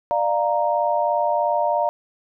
sine chord, Bb major, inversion first, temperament equal with one note detuned, 595.5 / 698.5 / 932.3 Hz, D5 / F5 / Bb5, +24 / 0 / 0 cents, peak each -22 dBFS, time 0.11-1.89 s, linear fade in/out 0 ms, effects none

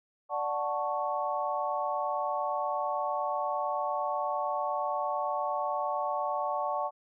sine chord, D major seventh, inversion none, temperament equal, 587.3 / 740 / 880 / 1108.7 Hz, D5 / F#5 / A5 / C#6, 0 / 0 / 0 / 0 cents, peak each -34 dBFS, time 0.29-6.91 s, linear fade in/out 50 ms, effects none

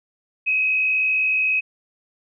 sine tone with frequency modulation, 2544 Hz, D#7, 38 cents sharp, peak -17 dBFS, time 0.46-1.61 s, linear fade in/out 20 ms, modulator 61.2 Hz, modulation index 0.73, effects none

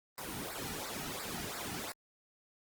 pink noise with flanger, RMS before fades -41 dBFS, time 0.18-1.92 s, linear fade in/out 0 ms, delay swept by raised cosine 0.31 to 1.91 ms, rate 2.9 Hz, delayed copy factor -0.9, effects Opus 24 kbps

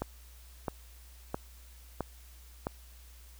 click train, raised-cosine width 1 ms, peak -18 dBFS, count 5, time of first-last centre 0.02-2.669 s, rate 1.51 Hz, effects added 60 Hz sine -51 dBFS peak until 3.39 s + white hiss -59 dBFS RMS until 3.39 s

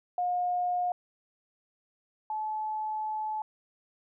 sine tone pair in turn, 716 / 862.4 Hz, F5 / A5, +43 / -35 cents, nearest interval minor third, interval 322 cents, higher second, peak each -26 / -30 dBFS, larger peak first, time 0.18-0.92 / 2.3-3.42 s, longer second, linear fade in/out 2 ms, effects none

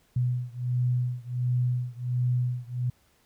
sine beating tone pair, 123.4 / 124.8 Hz, B2 / B2, -1 / +19 cents, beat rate 1.4 Hz, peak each -27 / -28 dBFS, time 0.16-2.9 s, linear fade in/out 5 ms, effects pink hiss -65 dBFS RMS until 3.25 s

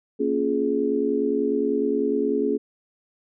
sine chord, Bb minor seventh, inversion none, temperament just, 233.1 / 279.7 / 349.6 / 419.5 Hz, Bb3 / Db4 / F4 / Ab4, 0 / +16 / +2 / +17 cents, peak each -28 / -25 / -29 / -23 dBFS, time 0.19-2.58 s, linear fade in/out 20 ms, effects none

